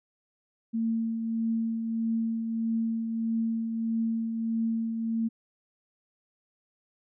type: tone with tremolo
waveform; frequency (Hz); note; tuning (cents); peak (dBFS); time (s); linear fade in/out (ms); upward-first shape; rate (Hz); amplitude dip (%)
sine; 226.5; A#3; -50; -24; 0.73-5.29; 20; triangle; 1.6; 45
effects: none